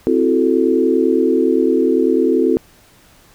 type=chord; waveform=sine; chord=F# half-diminished seventh; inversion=second; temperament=equal; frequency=261.6 / 329.6 / 370 / 440 Hz; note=C4 / E4 / F#4 / A4; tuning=0 / 0 / 0 / 0 cents; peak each=-17 dBFS; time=0.07-2.57 s; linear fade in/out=0 ms; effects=pink hiss -49 dBFS RMS until 3.34 s